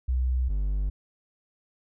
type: tone pair in turn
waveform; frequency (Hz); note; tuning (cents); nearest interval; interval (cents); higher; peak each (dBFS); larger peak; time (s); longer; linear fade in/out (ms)
sine / triangle; 63.2 / 49.67; B1 / G1; +41 / +24; major third; 417; first; -22; neither; 0.08-0.49 / 0.49-0.9; neither; 10
effects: none